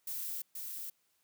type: noise with echo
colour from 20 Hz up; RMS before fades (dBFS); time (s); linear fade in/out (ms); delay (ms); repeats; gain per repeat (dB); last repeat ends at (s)
violet; -39; 0.07-0.42; 5; 480; 1; -3; 0.9
effects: white hiss -75 dBFS RMS until 1.23 s + high-pass 80 Hz 12 dB/octave